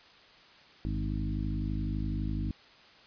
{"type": "harmonic tone with a mistuned harmonic", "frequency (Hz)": 51.91, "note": "G#1", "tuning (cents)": 0, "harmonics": [1, 2, 3, 4, 5, 6], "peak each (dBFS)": [-33, -36, -38, -39, -40, -41], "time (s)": [0.85, 2.51], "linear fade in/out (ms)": 0, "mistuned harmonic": 2, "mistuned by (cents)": -59, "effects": ["white hiss -56 dBFS RMS until 3.06 s", "resampled to 11025 Hz"]}